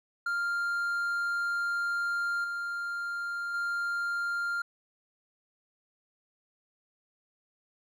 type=tone with level steps; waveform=triangle; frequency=1396.9 Hz; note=F6; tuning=in tune; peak=-26 / -30 / -27 dBFS; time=0.26-4.62 s; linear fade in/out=5 ms; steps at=2.44 / 3.54 s; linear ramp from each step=2 ms; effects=none

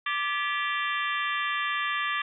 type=harmonic tone with a mistuned harmonic; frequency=392 Hz; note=G4; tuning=in tune; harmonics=3 / 4 / 5 / 6 / 7 / 8 / 9; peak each=-30 / -32 / -34 / -36 / -37 / -38 / -39 dBFS; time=0.06-2.22 s; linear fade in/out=5 ms; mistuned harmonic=4; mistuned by=+150 cents; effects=none

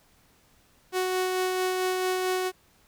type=tone with tremolo; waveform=sawtooth; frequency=370 Hz; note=F#4; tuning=in tune; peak=-20 dBFS; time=0.92-2.52 s; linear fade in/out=50 ms; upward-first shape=sine; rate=4.5 Hz; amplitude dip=25%; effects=pink hiss -62 dBFS RMS until 2.87 s

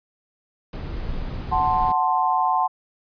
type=noise; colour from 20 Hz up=brown; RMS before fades=-29 dBFS; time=0.73-1.92 s; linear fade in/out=2 ms
type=chord; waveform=sine; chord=F# diminished; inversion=none; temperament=equal; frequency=740 / 880 / 1046.5 Hz; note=F#5 / A5 / C6; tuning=0 / 0 / 0 cents; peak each=-22 dBFS; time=1.51-2.68 s; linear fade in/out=20 ms
effects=resampled to 11025 Hz

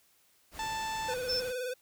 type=noise; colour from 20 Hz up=pink; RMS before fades=-47 dBFS; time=0.51-1.54 s; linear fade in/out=50 ms
type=harmonic tone; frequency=882 Hz; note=A5; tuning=4 cents sharp; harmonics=1 / 2 / 3 / 4 / 5 / 6 / 7 / 8 / 9; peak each=-34 / -42 / -45 / -45 / -49 / -49 / -52 / -51 / -51 dBFS; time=0.59-1.14 s; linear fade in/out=2 ms
type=tone with vibrato; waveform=square; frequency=501 Hz; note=B4; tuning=25 cents sharp; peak=-34 dBFS; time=1.08-1.74 s; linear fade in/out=10 ms; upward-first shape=sine; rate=19 Hz; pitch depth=49 cents each way
type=tone; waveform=sine; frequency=5310 Hz; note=E8; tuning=12 cents sharp; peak=-29 dBFS; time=1.28-1.41 s; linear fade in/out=20 ms
effects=white hiss -67 dBFS RMS until 1.81 s

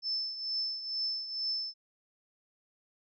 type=tone with tremolo; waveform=sine; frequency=5274 Hz; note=E8; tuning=in tune; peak=-29 dBFS; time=0.02-1.74 s; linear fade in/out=50 ms; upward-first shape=triangle; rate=2.2 Hz; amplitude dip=70%; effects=none

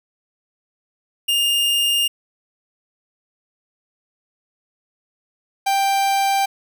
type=tone pair in turn; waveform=45% pulse; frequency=2825 / 786.6 Hz; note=F7 / G5; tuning=+19 / +6 cents; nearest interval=octave + minor seventh; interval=2213 cents; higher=first; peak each=-16 dBFS; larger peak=neither; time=1.28-2.08 / 5.66-6.46 s; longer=neither; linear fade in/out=10 ms; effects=none

